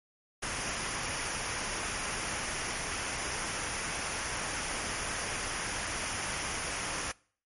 pink noise with comb filter, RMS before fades -35 dBFS, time 0.42-7.12 s, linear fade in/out 10 ms, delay 0.25 ms, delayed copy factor -0.55, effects noise-tail reverb RT60 0.5 s tail -24 dB re dry + MP3 48 kbps

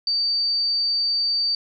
sine tone, 4615 Hz, D8, 31 cents flat, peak -19 dBFS, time 0.07-1.55 s, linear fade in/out 2 ms, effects none

